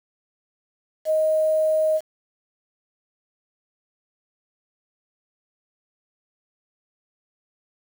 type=tone with quantisation; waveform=sine; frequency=626 Hz; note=D#5; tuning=10 cents sharp; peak=-17 dBFS; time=1.05-2.01 s; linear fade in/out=50 ms; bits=7; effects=none